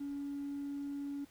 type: tone with hard clipping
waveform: sine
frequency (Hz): 282.8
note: C#4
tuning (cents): +35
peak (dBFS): -38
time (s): 0-1.25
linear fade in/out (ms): 10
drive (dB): 1
effects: pink hiss -64 dBFS RMS until 1.3 s